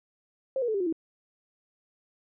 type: tone with pitch steps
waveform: sine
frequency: 531 / 481.3 / 436.3 / 395.5 / 358.5 / 325 Hz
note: C5 / B4 / A4 / G4 / F4 / E4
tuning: +25 / -45 / -15 / +15 / +45 / -24 cents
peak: -25 dBFS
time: 0.56-0.926 s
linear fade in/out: 2 ms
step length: 61 ms
effects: none